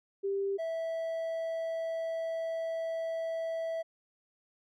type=tone pair in turn; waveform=sine / triangle; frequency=394.5 / 655.5 Hz; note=G4 / E5; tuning=+11 / -10 cents; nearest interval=major sixth; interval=879 cents; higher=second; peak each=-29 / -30 dBFS; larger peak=first; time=0.23-0.58 / 0.58-3.83 s; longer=second; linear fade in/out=20 ms; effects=none